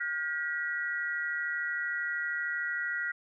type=tone cluster; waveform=sine; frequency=1427 / 1580 / 1929 Hz; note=F6 / G6 / B6; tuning=+37 / +13 / -41 cents; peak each=-34 / -39 / -33 dBFS; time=0-3.12 s; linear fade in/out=10 ms; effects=none